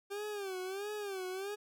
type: tone with vibrato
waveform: 40% pulse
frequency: 394.1 Hz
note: G4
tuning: 9 cents sharp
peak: -37 dBFS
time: 0.1-1.56 s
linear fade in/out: 20 ms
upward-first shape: sine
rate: 1.5 Hz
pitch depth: 120 cents each way
effects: none